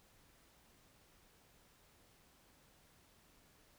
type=silence; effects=pink hiss -68 dBFS RMS until 3.78 s